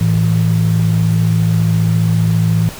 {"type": "tone pair together", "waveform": "sine", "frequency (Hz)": [110.08, 164.81], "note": ["A2", "E3"], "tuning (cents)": [1, 0], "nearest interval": "perfect fifth", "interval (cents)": 699, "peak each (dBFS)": -12, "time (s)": [0.01, 2.69], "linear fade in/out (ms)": 0, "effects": ["tanh soft clip ceiling -4 dBFS", "pink hiss -31 dBFS RMS until 2.79 s"]}